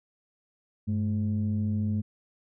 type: tone pair together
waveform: sine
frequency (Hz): 100 / 213.7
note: G2 / G#3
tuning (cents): +35 / +50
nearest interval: octave + minor second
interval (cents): 1315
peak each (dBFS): -26 / -27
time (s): 0.87-2.02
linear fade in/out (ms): 20
effects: tanh soft clip ceiling -20 dBFS